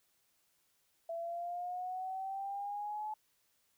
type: exponential sweep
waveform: sine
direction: up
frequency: 665 to 861 Hz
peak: -37 dBFS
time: 1.09-3.14 s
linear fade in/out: 5 ms
effects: white hiss -75 dBFS RMS until 3.77 s